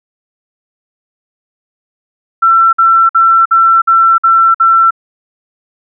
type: tone bursts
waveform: sine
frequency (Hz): 1345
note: E6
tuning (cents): +34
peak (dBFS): -4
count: 7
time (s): 2.42-4.908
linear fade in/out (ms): 10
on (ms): 310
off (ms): 53
effects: none